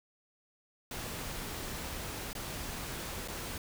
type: noise with dropouts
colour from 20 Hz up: pink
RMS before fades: -40 dBFS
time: 0.91-3.58 s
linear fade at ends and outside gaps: 2 ms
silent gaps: 2.331-2.351 / 3.277-3.283 s
effects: none